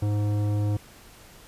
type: tone with tanh clipping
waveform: triangle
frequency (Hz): 103.83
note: G#2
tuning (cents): 0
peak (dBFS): -24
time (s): 0.02-0.77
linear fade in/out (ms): 5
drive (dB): 18
effects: pink hiss -50 dBFS RMS until 1.47 s + resampled to 32000 Hz